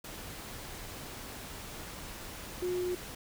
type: tone in noise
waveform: sine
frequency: 360.3 Hz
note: F#4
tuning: 46 cents flat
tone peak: -30 dBFS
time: 2.62-2.95 s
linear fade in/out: 5 ms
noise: pink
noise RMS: -44 dBFS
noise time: 0.04-3.15 s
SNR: +11 dB
effects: none